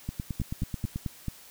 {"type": "two click trains", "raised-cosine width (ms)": 5, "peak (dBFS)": [-18, -19], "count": [5, 9], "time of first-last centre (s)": [[0.4, 1.283], [0.09, 0.96]], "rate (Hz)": [4.53, 9.2], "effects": ["white hiss -51 dBFS RMS until 1.5 s"]}